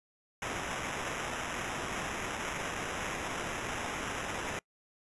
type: noise with sample-and-hold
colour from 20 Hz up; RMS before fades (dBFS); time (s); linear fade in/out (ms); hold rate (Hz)
white; -37; 0.42-4.59; 2; 4410
effects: noise-tail reverb RT60 0.1 s tail -26 dB re dry + resampled to 24000 Hz